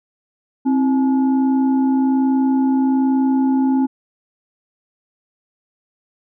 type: tone with frequency modulation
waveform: sine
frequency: 264.4 Hz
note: C4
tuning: 18 cents sharp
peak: -13 dBFS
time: 0.65-3.87 s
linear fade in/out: 20 ms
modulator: 590 Hz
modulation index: 0.43
effects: none